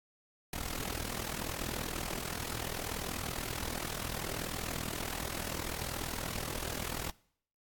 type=noise with amplitude modulation; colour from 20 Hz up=pink; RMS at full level=-35 dBFS; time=0.53-7.1 s; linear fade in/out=2 ms; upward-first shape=sine; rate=40.7 Hz; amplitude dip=85%; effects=noise-tail reverb RT60 0.6 s tail -22 dB re dry + AAC 64 kbps